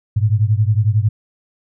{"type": "beating tone pair", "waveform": "sine", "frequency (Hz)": [103, 114], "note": ["G#2", "A#2"], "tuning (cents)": [-14, -38], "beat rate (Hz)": 11, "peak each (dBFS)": [-14, -16], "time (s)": [0.16, 1.09], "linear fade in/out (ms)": 10, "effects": []}